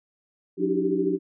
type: tone cluster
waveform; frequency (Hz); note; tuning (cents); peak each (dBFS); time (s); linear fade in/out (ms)
sine; 180.2 / 290.6 / 318.3 / 382.1 / 395.9; F#3 / D4 / D#4 / G4 / G4; -45 / -18 / +39 / -44 / +17; -31 / -27 / -29 / -25 / -29; 0.57-1.19; 50
effects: none